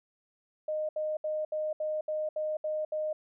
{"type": "tone bursts", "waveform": "sine", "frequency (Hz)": 616, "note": "D#5", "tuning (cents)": -17, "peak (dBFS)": -29, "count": 9, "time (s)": [0.68, 3.13], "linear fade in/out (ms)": 5, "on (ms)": 210, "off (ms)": 70, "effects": []}